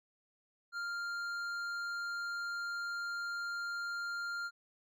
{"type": "tone with hard clipping", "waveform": "sine", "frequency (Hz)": 1397, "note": "F6", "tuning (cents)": 0, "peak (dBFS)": -38, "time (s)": [0.72, 4.51], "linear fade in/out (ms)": 50, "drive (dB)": 8, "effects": []}